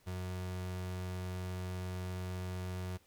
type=tone; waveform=35% pulse; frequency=91.5 Hz; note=F#2; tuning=19 cents flat; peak=-36 dBFS; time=0.06-2.98 s; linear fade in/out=20 ms; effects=pink hiss -68 dBFS RMS until 3.06 s